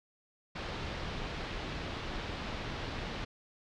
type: low-pass noise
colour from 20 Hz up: pink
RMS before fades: -39 dBFS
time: 0.55-3.25 s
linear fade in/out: 10 ms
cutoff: 4400 Hz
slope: 24 dB/octave
effects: none